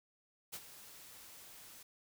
white noise with ADSR envelope, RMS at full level -43 dBFS, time 0.52-1.83 s, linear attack 20 ms, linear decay 54 ms, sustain -12 dB, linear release 5 ms, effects none

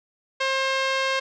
5% pulse tone with low-pass filter, 533 Hz, C5, 32 cents sharp, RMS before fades -24 dBFS, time 0.4-1.2 s, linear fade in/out 10 ms, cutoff 3200 Hz, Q 0.52, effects none

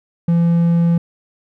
triangle tone, 169.5 Hz, E3, 49 cents sharp, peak -9 dBFS, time 0.28-0.98 s, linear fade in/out 5 ms, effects none

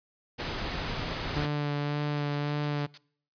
pink noise, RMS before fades -33 dBFS, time 0.38-1.47 s, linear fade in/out 20 ms
sawtooth tone with vibrato, 146.3 Hz, D3, 6 cents flat, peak -24 dBFS, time 1.35-2.87 s, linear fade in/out 20 ms, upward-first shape sine, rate 1.8 Hz, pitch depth 16 cents each way
blue noise bursts, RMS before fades -40 dBFS, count 7, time 2.01-2.975 s, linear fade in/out 0 ms, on 35 ms, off 120 ms
effects noise-tail reverb RT60 0.6 s tail -24 dB re dry + resampled to 11025 Hz

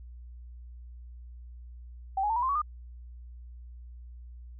sine tone with pitch steps, 774 / 834.4 / 899.4 / 969.6 / 1045.2 / 1126.7 / 1214.5 Hz, G5 / G#5 / A5 / B5 / C6 / C#6 / D#6, -22 / +8 / +38 / -32 / -2 / +28 / -42 cents, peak -25 dBFS, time 2.17-2.618 s, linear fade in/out 5 ms, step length 64 ms, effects added 60 Hz sine -43 dBFS peak until 4.59 s

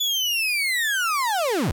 35% pulse linear sweep, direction down, 3470 to 51 Hz, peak -19 dBFS, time 0-1.72 s, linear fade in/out 10 ms, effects none

